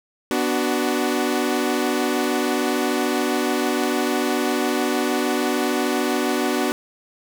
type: chord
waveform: sawtooth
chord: B minor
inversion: none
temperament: equal with one note detuned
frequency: 246.9 / 293.7 / 373.4 Hz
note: B3 / D4 / F#4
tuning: 0 / 0 / +16 cents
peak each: -20 dBFS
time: 0.31-6.72 s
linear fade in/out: 0 ms
effects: none